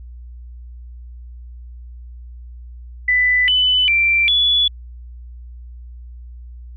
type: tone with pitch steps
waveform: sine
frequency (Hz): 1992 / 3003 / 2353 / 3422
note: B6 / F#7 / D7 / A7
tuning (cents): +14 / +25 / +3 / -49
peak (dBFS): -12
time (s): 3.08-4.68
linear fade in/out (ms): 5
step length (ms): 400
effects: added 60 Hz sine -33 dBFS peak until 6.76 s